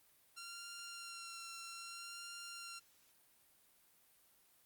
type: tone with vibrato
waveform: 10% pulse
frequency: 1376 Hz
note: F6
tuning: 26 cents flat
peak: -39 dBFS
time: 0.36-2.8 s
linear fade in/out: 20 ms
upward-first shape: sine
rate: 0.63 Hz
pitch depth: 20 cents each way
effects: white hiss -70 dBFS RMS until 4.65 s + Opus 32 kbps